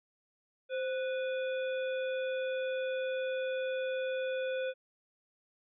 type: harmonic tone with a mistuned harmonic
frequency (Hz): 493.9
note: B4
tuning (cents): 0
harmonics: 1 / 3 / 5 / 7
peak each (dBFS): -32 / -42 / -46 / -49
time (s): 0.69-4.74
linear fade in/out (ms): 50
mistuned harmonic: 1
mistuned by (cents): +91
effects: none